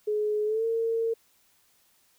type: tone with pitch glide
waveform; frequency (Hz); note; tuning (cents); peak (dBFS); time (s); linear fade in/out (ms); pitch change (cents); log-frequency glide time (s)
sine; 422.5 to 455.4; G#4 to A#4; +30 to -40; -24; 0.07-1.14; 10; +130; 0.45-0.65
effects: white hiss -65 dBFS RMS until 2.18 s